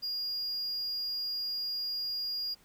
triangle tone, 4840 Hz, D#8, 49 cents flat, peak -31 dBFS, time 0.02-2.55 s, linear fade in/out 20 ms, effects pink hiss -63 dBFS RMS until 2.64 s

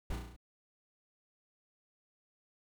brown noise with echo, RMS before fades -34 dBFS, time 0.1-0.16 s, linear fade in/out 5 ms, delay 34 ms, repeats 6, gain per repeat -3 dB, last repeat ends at 0.364 s, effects none

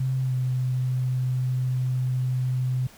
sine tone with pitch glide, 130.81 to 127.6 Hz, C3 to C3, 0 to -43 cents, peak -22 dBFS, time 0-2.87 s, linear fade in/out 5 ms, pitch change -43 cents, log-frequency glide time 0.23-0.34 s, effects pink hiss -50 dBFS RMS until 2.97 s

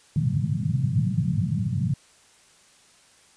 white band-pass noise, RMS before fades -24 dBFS, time 0.16-1.94 s, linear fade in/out 2 ms, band 100 to 180 Hz, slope 48 dB/octave, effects white hiss -56 dBFS RMS until 3.36 s + resampled to 22050 Hz

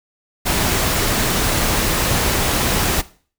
pink noise, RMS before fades -18 dBFS, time 0.45-3.02 s, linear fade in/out 20 ms, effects noise-tail reverb RT60 0.4 s tail -17 dB re dry

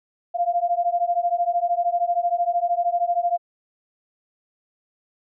sine beating tone pair, 690 / 703 Hz, F5 / F5, -21 / +11 cents, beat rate 13 Hz, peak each -22 dBFS, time 0.34-3.38 s, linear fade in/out 20 ms, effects none

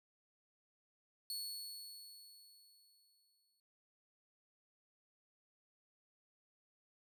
sawtooth tone with exponential decay, 4400 Hz, C#8, 14 cents flat, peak -37 dBFS, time 1.3-3.6 s, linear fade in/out 1 ms, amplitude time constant 500 ms, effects none

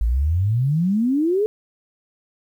sine exponential sweep, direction up, 52.3 to 440 Hz, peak -16 dBFS, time 0.01-1.46 s, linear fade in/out 0 ms, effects 9-bit

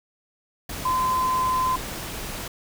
sine tone in noise, 1027 Hz, C6, 33 cents flat, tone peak -20 dBFS, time 0.85-1.76 s, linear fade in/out 5 ms, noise pink, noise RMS -33 dBFS, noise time 0.69-2.48 s, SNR +10 dB, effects none

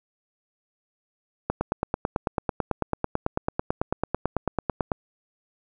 click train, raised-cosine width 1 ms, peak -9 dBFS, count 32, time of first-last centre 1.5-4.918 s, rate 9.07 Hz, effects none

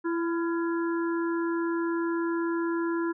harmonic tone with a mistuned harmonic, 335.5 Hz, E4, 31 cents sharp, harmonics 1 / 3 / 4 / 5, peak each -26 / -36 / -38 / -40 dBFS, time 0.04-3.13 s, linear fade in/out 20 ms, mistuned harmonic 4, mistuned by +57 cents, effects none

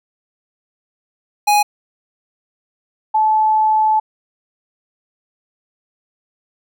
square / sine tone pair in turn, 830 / 866.6 Hz, G#5 / A5, -1 / -27 cents, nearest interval minor second, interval 74 cents, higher second, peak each -11 dBFS, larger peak neither, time 1.47-1.63 / 3.14-4 s, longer second, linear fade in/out 10 ms, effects none

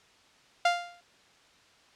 sawtooth tone with exponential decay, 698.5 Hz, F5, in tune, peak -15 dBFS, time 0.65-1.01 s, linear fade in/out 5 ms, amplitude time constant 77 ms, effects white hiss -60 dBFS RMS until 1.95 s + low-pass 5000 Hz 12 dB/octave

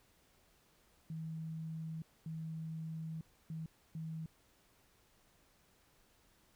sine tone bursts at uneven times, 160.3 Hz, E3, 48 cents flat, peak -40 dBFS, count 4, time 1.1-2.02 / 2.26-3.21 / 3.5-3.66 / 3.95-4.26 s, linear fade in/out 2 ms, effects pink hiss -70 dBFS RMS until 6.55 s

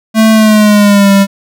square tone with pitch glide, 220.5 to 197.58 Hz, A3 to G3, +4 to +14 cents, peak -4 dBFS, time 0.14-1.27 s, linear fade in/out 50 ms, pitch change -190 cents, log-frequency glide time 0.32-1.11 s, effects none

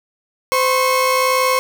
30% pulse tone pair together, 514 / 1089.1 Hz, C5 / C#6, -31 / -31 cents, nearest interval octave + minor second, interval 1300 cents, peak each -14 dBFS, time 0.52-1.59 s, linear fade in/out 0 ms, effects none

